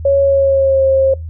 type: tone with pitch glide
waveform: sine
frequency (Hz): 554.4 to 535.5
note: C#5 to C5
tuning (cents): 0 to +40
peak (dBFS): -8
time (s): 0.05-1.14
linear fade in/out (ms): 5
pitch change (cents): -60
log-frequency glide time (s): 0.2-0.84
effects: noise-tail reverb RT60 0.2 s tail -25 dB re dry + added 81 Hz sine -23 dBFS peak until 1.29 s